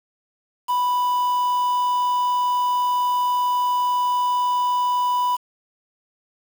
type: tone with quantisation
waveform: triangle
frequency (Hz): 987.8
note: B5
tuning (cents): 0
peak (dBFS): -16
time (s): 0.68-5.37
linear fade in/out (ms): 20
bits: 6
effects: none